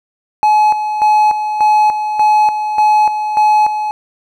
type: tone with tremolo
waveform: triangle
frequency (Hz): 850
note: G#5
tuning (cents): +40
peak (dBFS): -5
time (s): 0.43-3.91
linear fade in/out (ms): 0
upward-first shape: square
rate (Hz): 1.7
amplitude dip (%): 60
effects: none

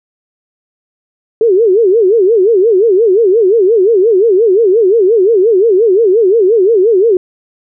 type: tone with vibrato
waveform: sine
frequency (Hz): 413.2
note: G#4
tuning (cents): -9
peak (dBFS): -5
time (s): 1.41-7.17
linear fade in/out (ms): 2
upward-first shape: sine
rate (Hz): 5.7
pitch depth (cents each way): 230
effects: none

